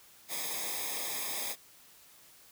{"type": "noise with comb filter", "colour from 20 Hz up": "white", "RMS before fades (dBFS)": -36, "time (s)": [0.28, 1.56], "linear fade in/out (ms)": 50, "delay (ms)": 0.69, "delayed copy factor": -0.9, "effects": ["white hiss -58 dBFS RMS until 2.51 s"]}